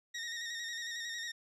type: tone with vibrato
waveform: 20% pulse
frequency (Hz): 1864.7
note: A#6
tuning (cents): 0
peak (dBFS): -33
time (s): 0.14-1.32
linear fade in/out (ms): 10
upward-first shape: square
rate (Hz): 11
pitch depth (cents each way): 32
effects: resampled to 24000 Hz